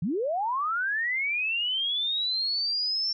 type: linear sweep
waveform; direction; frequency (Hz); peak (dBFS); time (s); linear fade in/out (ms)
sine; up; 141.7 to 5430; -25; 0.02-3.13; 5
effects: none